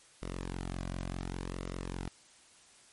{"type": "tone with flanger", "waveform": "sawtooth", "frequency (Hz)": 45, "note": "F#1", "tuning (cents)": -47, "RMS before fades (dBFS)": -39, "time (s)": [0.22, 2.08], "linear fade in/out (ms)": 0, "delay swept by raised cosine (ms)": [1.2, 2.3], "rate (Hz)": 0.69, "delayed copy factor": -0.55, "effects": ["white hiss -60 dBFS RMS until 2.92 s", "MP3 48 kbps"]}